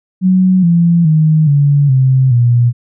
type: tone with pitch steps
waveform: sine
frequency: 185.7 / 170.29 / 156.15 / 143.19 / 131.31 / 120.41 Hz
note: F#3 / F3 / D#3 / D3 / C3 / B2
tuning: +7 / -43 / +7 / -43 / +7 / -43 cents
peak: -6 dBFS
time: 0.21-2.73 s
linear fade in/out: 50 ms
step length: 420 ms
effects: none